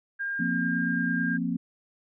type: tone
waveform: sine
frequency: 1607 Hz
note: G6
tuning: 43 cents sharp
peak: -28 dBFS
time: 0.19-1.38 s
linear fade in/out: 20 ms
type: chord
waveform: sine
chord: F suspended fourth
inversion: none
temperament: just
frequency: 174.61 / 232.8 / 261.9 Hz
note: F3 / Bb3 / C4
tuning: 0 / -2 / +2 cents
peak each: -30 dBFS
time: 0.39-1.57 s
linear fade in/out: 10 ms
effects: none